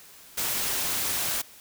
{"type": "noise", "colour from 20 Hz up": "white", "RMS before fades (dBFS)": -28, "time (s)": [0.37, 1.42], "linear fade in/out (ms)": 10, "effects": ["white hiss -50 dBFS RMS until 1.6 s"]}